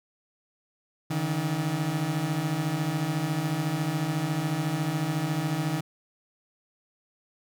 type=beating tone pair; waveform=30% pulse; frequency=144.8 / 158.8 Hz; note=D3 / D#3; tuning=-24 / +36 cents; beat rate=14 Hz; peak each=-28 / -25 dBFS; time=1.1-5.81 s; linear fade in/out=10 ms; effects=none